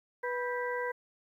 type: harmonic tone with a mistuned harmonic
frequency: 490.9 Hz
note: B4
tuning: 10 cents flat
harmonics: 1 / 2 / 3 / 4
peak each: -34 / -37 / -39 / -40 dBFS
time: 0.23-0.92 s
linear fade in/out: 10 ms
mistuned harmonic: 3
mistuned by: +120 cents
effects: 11-bit